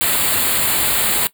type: band-stop noise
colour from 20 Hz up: white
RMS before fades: -17 dBFS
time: 0.01-1.27 s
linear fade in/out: 0 ms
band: 4600 to 7200 Hz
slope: 96 dB/octave
effects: noise-tail reverb RT60 0.1 s tail -17 dB re dry